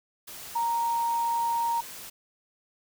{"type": "tone in noise", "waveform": "sine", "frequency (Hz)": 932, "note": "A#5", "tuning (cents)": -1, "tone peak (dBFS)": -24, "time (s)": [0.55, 1.81], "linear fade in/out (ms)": 10, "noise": "white", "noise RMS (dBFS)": -42, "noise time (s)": [0.27, 2.1], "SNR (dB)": 15, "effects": []}